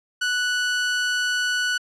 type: tone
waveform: sawtooth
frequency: 1480 Hz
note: F#6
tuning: in tune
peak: -17 dBFS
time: 0.21-1.78 s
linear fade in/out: 10 ms
effects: low-pass 7000 Hz 12 dB/octave